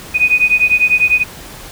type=beating tone pair; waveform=sine; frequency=2483 / 2493 Hz; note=D#7 / D#7; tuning=-4 / +3 cents; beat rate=10 Hz; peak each=-12 dBFS; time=0.14-1.24 s; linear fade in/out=20 ms; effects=pink hiss -33 dBFS RMS until 1.71 s